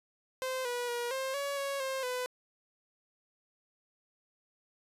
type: tone with pitch steps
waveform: sawtooth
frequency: 518 / 486.7 / 479.1 / 530 / 563 / 555 / 531 / 501 Hz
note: C5 / B4 / A#4 / C5 / C#5 / C#5 / C5 / B4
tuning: -17 / -25 / +47 / +22 / +27 / +2 / +25 / +25 cents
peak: -29 dBFS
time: 0.42-2.26 s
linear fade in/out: 0 ms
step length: 230 ms
effects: resampled to 32000 Hz